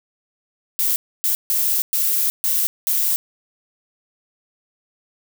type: noise bursts at uneven times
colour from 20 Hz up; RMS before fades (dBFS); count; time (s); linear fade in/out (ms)
violet; -19; 6; 0.79-0.96 / 1.24-1.35 / 1.5-1.82 / 1.93-2.3 / 2.44-2.67 / 2.87-3.16; 0
effects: none